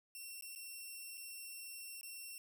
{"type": "tone with dropouts", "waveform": "5% pulse", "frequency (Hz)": 2714, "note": "E7", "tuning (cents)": 50, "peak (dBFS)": -38, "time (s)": [0.15, 2.38], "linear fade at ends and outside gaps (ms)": 1, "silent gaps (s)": [[0.41, 0.423], [0.551, 0.559], [1.173, 1.177], [2.011, 2.031]], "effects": []}